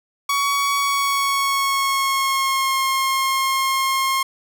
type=tone with pitch glide; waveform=sawtooth; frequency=1124 to 1070.8 Hz; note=C#6 to C6; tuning=+24 to +40 cents; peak=-14 dBFS; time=0.29-4.23 s; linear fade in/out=5 ms; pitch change=-84 cents; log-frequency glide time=0.78-2.78 s; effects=none